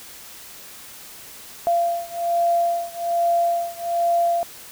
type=beating tone pair; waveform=sine; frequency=686 / 687.2 Hz; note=F5 / F5; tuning=-31 / -28 cents; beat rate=1.2 Hz; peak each=-21 / -22 dBFS; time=1.67-4.43 s; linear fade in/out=0 ms; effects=white hiss -41 dBFS RMS until 4.71 s